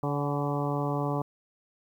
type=harmonic tone with a mistuned harmonic; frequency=143.5 Hz; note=D3; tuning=40 cents flat; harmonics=1 / 2 / 3 / 4 / 5 / 6 / 7 / 8; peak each=-30 / -33 / -35 / -36 / -37 / -38 / -38 / -39 dBFS; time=0.03-1.22 s; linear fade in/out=2 ms; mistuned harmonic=5; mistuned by=+42 cents; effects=10-bit